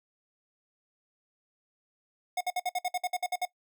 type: tone bursts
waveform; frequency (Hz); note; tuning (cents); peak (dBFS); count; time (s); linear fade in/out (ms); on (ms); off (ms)
square; 725; F#5; -35; -28; 12; 2.37-3.453; 5; 38; 57
effects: noise-tail reverb RT60 0.1 s tail -18 dB re dry